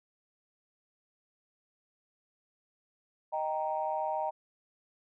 sine chord, Eb major, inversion none, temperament equal, 622.3 / 784 / 932.3 Hz, Eb5 / G5 / Bb5, 0 / 0 / 0 cents, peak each -34 dBFS, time 3.32-4.31 s, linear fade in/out 20 ms, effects tanh soft clip ceiling -20 dBFS

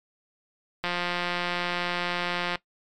click train, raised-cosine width 0.3 ms, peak -12 dBFS, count 303, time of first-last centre 0.84-2.556 s, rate 176 Hz, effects noise-tail reverb RT60 0.1 s tail -18 dB re dry + MP3 96 kbps

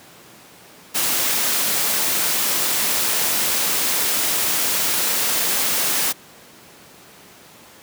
white noise, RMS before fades -20 dBFS, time 0.94-6.13 s, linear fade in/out 20 ms, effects pink hiss -45 dBFS RMS until 7.82 s + high-pass 150 Hz 12 dB/octave

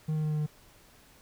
triangle tone with pitch steps, 155.6 / 154.44 / 153.28 / 152.13 / 151 Hz, D#3 / D#3 / D#3 / D#3 / D3, 0 / -13 / -26 / -39 / +48 cents, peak -25 dBFS, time 0.08-0.465 s, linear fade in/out 10 ms, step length 77 ms, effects pink hiss -58 dBFS RMS until 1.21 s

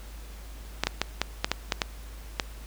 clicks, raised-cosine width 0.2 ms, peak -6 dBFS, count 9, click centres 0.836 / 0.87 / 1.016 / 1.216 / 1.445 / 1.516 / 1.722 / 1.818 / 2.398 s, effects added 52 Hz sine -40 dBFS peak until 2.66 s + pink hiss -50 dBFS RMS until 2.66 s

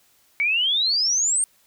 sine exponential sweep, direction up, 2217 to 8870 Hz, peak -18 dBFS, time 0.4-1.44 s, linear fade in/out 0 ms, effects white hiss -60 dBFS RMS until 1.66 s

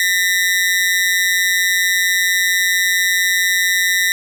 sawtooth ring-modulated tone, 1900 Hz, A#6, 33 cents sharp, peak -7 dBFS, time 0-4.12 s, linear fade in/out 0 ms, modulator 92.2 Hz, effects none

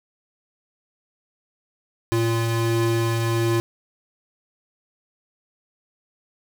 square tone pair together, 114.6 / 345.2 Hz, A#2 / F4, -29 / -20 cents, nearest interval octave + perfect fifth, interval 1909 cents, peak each -22 / -24 dBFS, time 2.12-3.6 s, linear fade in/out 0 ms, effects none

